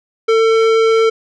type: tone with tanh clipping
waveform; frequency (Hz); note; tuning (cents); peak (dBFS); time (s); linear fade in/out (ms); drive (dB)
sine; 448.6; A4; +34; -11; 0.28-1.1; 10; 17
effects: none